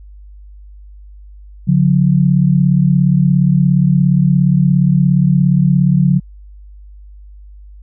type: tone pair together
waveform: sine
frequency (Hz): 142.87 / 180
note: D3 / F#3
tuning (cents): -47 / -47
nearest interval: major third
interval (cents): 400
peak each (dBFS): -11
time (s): 1.67-6.2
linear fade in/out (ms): 20
effects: added 50 Hz sine -34 dBFS peak until 7.82 s